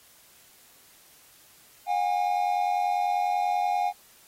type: tone pair together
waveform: triangle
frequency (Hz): 719.8 / 810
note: F#5 / G#5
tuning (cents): -48 / -43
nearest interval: major second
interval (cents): 205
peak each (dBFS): -24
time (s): 1.86-3.93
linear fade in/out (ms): 50
effects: white hiss -56 dBFS RMS until 4.27 s + AAC 48 kbps